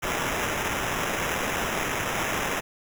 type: noise with sample-and-hold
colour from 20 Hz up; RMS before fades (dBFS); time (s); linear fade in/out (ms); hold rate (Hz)
blue; -28; 0.02-2.61; 20; 4410
effects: none